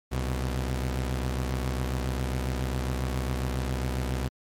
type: tone pair together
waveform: sawtooth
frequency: 65.41 / 123.48 Hz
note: C2 / B2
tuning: 0 / 0 cents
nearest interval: major seventh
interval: 1100 cents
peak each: -24 / -29 dBFS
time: 0.11-4.29 s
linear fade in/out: 20 ms
effects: MP3 64 kbps